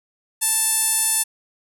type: tone with band-pass filter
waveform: sawtooth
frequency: 882 Hz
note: A5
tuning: 4 cents sharp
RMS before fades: -20 dBFS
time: 0.41-1.24 s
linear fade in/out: 20 ms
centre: 10000 Hz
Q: 3.7
effects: none